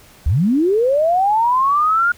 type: linear sweep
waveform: sine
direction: up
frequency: 58 to 1436 Hz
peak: -12 dBFS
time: 0.26-2.12 s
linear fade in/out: 5 ms
effects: pink hiss -46 dBFS RMS until 2.17 s